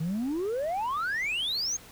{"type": "exponential sweep", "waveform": "sine", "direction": "up", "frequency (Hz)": [151.6, 6645], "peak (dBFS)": -25, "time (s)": [0, 1.77], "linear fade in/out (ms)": 10, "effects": ["tanh soft clip ceiling -26 dBFS", "pink hiss -50 dBFS RMS until 1.91 s"]}